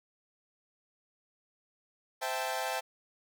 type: chord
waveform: sawtooth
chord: A minor seventh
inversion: first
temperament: equal with one note detuned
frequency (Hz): 518.7 / 659.3 / 784 / 880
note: C5 / E5 / G5 / A5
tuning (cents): -15 / 0 / 0 / 0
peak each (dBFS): -35 / -34 / -33 / -34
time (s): 2.21-2.81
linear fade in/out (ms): 20
effects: none